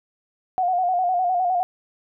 sine tone with vibrato, 725 Hz, F#5, 35 cents flat, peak -18 dBFS, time 0.58-1.63 s, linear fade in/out 0 ms, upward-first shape square, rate 9.8 Hz, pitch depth 50 cents each way, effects none

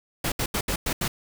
pink noise bursts at uneven times, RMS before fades -26 dBFS, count 6, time 0.24-0.32 / 0.39-0.46 / 0.54-0.61 / 0.68-0.76 / 0.86-0.93 / 1.01-1.08 s, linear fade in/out 5 ms, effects none

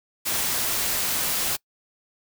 white noise, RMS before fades -25 dBFS, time 0.25-1.57 s, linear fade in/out 20 ms, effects noise-tail reverb RT60 0.1 s tail -25 dB re dry

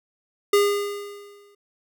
square tone with exponential decay, 407 Hz, G#4, 35 cents flat, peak -14 dBFS, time 0.53-1.55 s, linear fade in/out 5 ms, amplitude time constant 220 ms, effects none

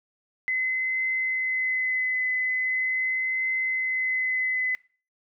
sine tone with vibrato, 2035 Hz, C7, 49 cents flat, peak -23 dBFS, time 0.48-4.75 s, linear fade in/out 0 ms, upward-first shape triangle, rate 0.41 Hz, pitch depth 15 cents each way, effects noise-tail reverb RT60 0.4 s tail -22 dB re dry

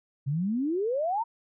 sine exponential sweep, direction up, 130.81 to 955 Hz, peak -25 dBFS, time 0.26-1.24 s, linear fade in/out 20 ms, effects none

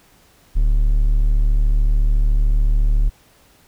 triangle tone, 36.9 Hz, D1, 9 cents sharp, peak -10 dBFS, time 0.55-3.1 s, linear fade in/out 20 ms, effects pink hiss -53 dBFS RMS until 3.67 s

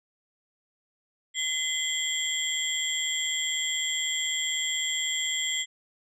sine tone cluster, 2039 / 3186 / 3342 / 7400 Hz, C7 / G7 / G#7 / A#8, -45 / +27 / +10 / -14 cents, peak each -31 dBFS, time 1.34-5.66 s, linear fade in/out 50 ms, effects tanh soft clip ceiling -19 dBFS

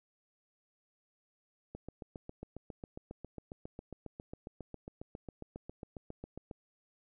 click train, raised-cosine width 2 ms, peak -30 dBFS, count 36, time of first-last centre 1.75-6.512 s, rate 7.35 Hz, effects none

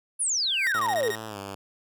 sine exponential sweep, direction down, 10660 to 385.3 Hz, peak -23 dBFS, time 0.19-1.12 s, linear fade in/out 20 ms
square tone with exponential growth, 1563 Hz, G6, 6 cents flat, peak -26 dBFS, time 0.39-0.67 s, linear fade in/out 0 ms, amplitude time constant 59 ms
sawtooth tone bursts, 1864.7 Hz, A#6, in tune, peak -27 dBFS, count 7, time 0.67-1.152 s, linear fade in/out 0 ms, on 50 ms, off 22 ms
5% pulse tone with pitch glide, 110.3 to 98.84 Hz, A2 to G2, +5 to +15 cents, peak -24 dBFS, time 0.74-1.55 s, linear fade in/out 5 ms, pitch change -190 cents, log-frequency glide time 1.27-1.38 s
effects none

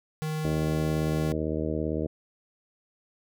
square tone, 155.56 Hz, D#3, in tune, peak -29 dBFS, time 0.22-1.32 s, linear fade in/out 0 ms
harmonic tone, 77.78 Hz, D#2, in tune, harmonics 1 / 2 / 3 / 4 / 5 / 6 / 7 / 8, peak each -34 / -34 / -35 / -32 / -36 / -34 / -38 / -38 dBFS, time 0.44-2.07 s, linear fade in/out 10 ms
effects none

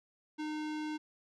square tone with low-pass filter, 305.9 Hz, D#4, 29 cents flat, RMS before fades -38 dBFS, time 0.38-0.98 s, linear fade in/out 20 ms, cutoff 4700 Hz, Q 0.8, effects none

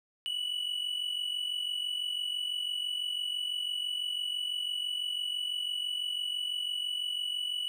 triangle tone pair together, 2914 / 2960 Hz, F#7 / F#7, -27 / 0 cents, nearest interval unison, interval 27 cents, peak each -36 / -31 dBFS, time 0.26-7.68 s, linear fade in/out 0 ms, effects none

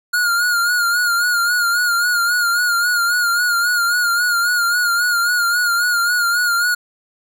square tone with vibrato, 1425 Hz, F6, 34 cents sharp, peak -15 dBFS, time 0.13-6.75 s, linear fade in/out 10 ms, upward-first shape sine, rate 3.7 Hz, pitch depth 51 cents each way, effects none

